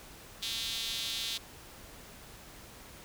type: tone with high-pass filter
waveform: sawtooth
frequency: 227.2 Hz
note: A#3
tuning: 44 cents flat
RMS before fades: -36 dBFS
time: 0.42-1.38 s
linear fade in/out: 10 ms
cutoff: 3600 Hz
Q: 3.5
effects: pink hiss -51 dBFS RMS until 3.04 s